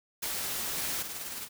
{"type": "noise", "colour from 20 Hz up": "white", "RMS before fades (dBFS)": -34, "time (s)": [0.22, 1.03], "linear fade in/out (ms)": 10}
{"type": "noise with tremolo", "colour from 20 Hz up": "white", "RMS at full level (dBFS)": -37, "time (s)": [0.73, 1.49], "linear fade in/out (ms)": 50, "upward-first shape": "triangle", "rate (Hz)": 19, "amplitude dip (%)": 45}
{"effects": []}